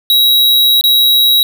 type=tone with dropouts; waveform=square; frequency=3856 Hz; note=B7; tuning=42 cents flat; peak=-7 dBFS; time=0.1-1.43 s; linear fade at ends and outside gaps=1 ms; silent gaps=0.811-0.839 s; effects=none